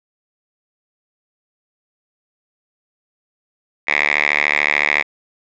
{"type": "tone with band-pass filter", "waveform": "5% pulse", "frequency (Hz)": 73.7, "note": "D2", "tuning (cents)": 7, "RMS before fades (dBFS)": -17, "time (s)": [3.87, 5.03], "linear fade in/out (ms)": 20, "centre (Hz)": 2100, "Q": 4.5, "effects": ["resampled to 16000 Hz"]}